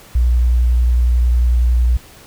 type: tone with vibrato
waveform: sine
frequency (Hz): 60.4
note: B1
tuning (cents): -38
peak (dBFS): -10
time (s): 0.15-1.97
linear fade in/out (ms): 5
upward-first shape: triangle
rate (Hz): 11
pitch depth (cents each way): 26
effects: pink hiss -42 dBFS RMS until 2.26 s